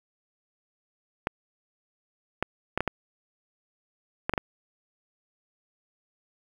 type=clicks; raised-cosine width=0.5 ms; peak=-10 dBFS; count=8; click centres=1.271 / 2.426 / 2.776 / 2.806 / 2.877 / 4.295 / 4.337 / 4.378 s; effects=7-bit